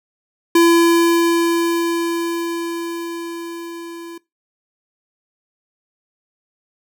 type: tone with level ramp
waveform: square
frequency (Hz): 337.7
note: E4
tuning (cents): +42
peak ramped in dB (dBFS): -9 to -32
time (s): 0.55-4.18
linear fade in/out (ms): 5
effects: noise-tail reverb RT60 0.2 s tail -21 dB re dry